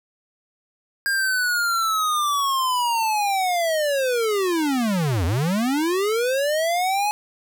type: linear two-way sweep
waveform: square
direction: down then up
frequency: 1618 to 78.5 to 848 Hz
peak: -20 dBFS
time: 1.06-7.11 s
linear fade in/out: 0 ms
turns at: 5.25 s
effects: none